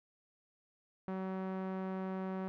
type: tone with low-pass filter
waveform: sawtooth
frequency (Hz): 188.9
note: F#3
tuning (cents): +36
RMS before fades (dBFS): -39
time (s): 1.08-2.48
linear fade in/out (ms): 0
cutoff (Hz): 1300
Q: 0.89
effects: none